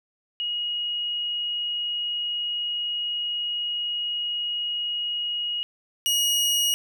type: tone pair in turn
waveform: sine / sawtooth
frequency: 2889 / 2889 Hz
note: F#7 / F#7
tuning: -42 / -42 cents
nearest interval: unison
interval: 0 cents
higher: neither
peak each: -25 / -17 dBFS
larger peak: second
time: 0.4-5.63 / 6.06-6.74 s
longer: first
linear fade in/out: 0 ms
effects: none